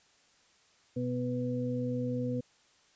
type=harmonic tone; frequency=124 Hz; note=B2; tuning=7 cents sharp; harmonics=1 / 2 / 4; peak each=-35 / -33 / -36 dBFS; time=0.96-2.41 s; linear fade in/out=10 ms; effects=white hiss -65 dBFS RMS until 2.95 s + resampled to 16000 Hz